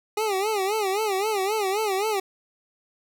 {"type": "tone with vibrato", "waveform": "25% pulse", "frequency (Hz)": 407.7, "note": "G#4", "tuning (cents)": -32, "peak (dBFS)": -19, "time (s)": [0.17, 2.2], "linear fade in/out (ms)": 5, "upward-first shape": "sine", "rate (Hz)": 3.8, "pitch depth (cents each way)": 140, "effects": []}